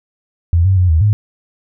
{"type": "tone with pitch steps", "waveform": "sine", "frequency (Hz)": [84.8, 95.5, 90.6, 79.6, 104.7], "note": ["E2", "G2", "F#2", "D#2", "G#2"], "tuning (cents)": [50, -45, -36, 40, 15], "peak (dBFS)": -8, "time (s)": [0.53, 1.13], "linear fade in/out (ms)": 0, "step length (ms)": 120, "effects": []}